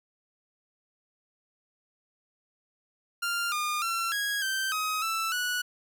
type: tone with pitch steps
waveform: sawtooth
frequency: 1394 / 1213 / 1355 / 1651 / 1557 / 1263 / 1326 / 1471 Hz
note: F6 / D#6 / E6 / G#6 / G6 / D#6 / E6 / F#6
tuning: -4 / -44 / +47 / -11 / -12 / +26 / +10 / -11 cents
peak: -24 dBFS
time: 3.22-5.62 s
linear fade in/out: 10 ms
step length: 300 ms
effects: none